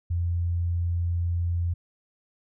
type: tone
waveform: sine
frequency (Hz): 86.2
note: F2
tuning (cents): -22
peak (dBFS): -23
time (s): 0.1-1.74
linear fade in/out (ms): 10
effects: none